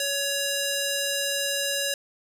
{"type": "tone with band-pass filter", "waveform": "square", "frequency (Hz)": 561, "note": "C#5", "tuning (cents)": 21, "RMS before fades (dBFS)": -27, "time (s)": [0, 1.94], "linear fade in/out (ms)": 2, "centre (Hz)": 6800, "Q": 0.54, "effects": []}